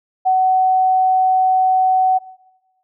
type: tone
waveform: sine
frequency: 750 Hz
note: F#5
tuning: 23 cents sharp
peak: -11 dBFS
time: 0.25-2.19 s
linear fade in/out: 20 ms
effects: noise-tail reverb RT60 1.0 s tail -20 dB re dry